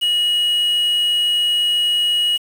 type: tone with quantisation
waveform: triangle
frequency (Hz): 2903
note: F#7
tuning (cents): -34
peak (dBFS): -13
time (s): 0.01-2.38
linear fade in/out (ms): 20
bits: 6
effects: none